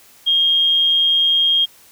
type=tone; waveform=sine; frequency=3235 Hz; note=G#7; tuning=46 cents flat; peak=-12 dBFS; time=0.26-1.66 s; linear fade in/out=20 ms; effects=white hiss -48 dBFS RMS until 1.91 s